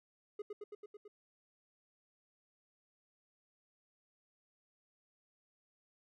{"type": "tone with echo", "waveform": "triangle", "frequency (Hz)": 415.3, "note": "G#4", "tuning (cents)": 0, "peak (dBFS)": -37, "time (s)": [0.39, 0.42], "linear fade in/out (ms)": 5, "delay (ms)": 110, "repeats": 6, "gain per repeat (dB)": -2, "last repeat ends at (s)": 1.08, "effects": []}